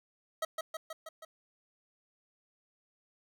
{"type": "tone with echo", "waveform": "25% pulse", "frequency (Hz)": 640, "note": "D#5", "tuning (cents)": 49, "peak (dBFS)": -27, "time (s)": [0.42, 0.45], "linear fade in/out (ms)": 5, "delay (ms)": 160, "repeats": 5, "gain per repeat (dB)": -3, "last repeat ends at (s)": 1.25, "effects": []}